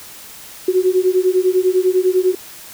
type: beating tone pair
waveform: sine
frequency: 364.7 / 374.7 Hz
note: F#4 / F#4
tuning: -25 / +22 cents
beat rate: 10 Hz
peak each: -15 dBFS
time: 0.68-2.35 s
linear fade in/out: 5 ms
effects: white hiss -37 dBFS RMS until 2.73 s